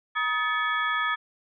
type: tone cluster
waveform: sine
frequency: 949 / 1263 / 1736 / 2235 / 3346 Hz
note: A#5 / D#6 / A6 / C#7 / G#7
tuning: +31 / +26 / -24 / +14 / +12 cents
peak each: -35 / -27 / -27 / -35 / -36 dBFS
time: 0.15-1.16 s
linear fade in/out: 20 ms
effects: none